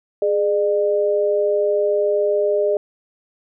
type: tone pair together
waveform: sine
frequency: 415.3 / 602.1 Hz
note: G#4 / D5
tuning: 0 / +43 cents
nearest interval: tritone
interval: 643 cents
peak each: -18 dBFS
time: 0.22-2.77 s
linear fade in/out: 2 ms
effects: none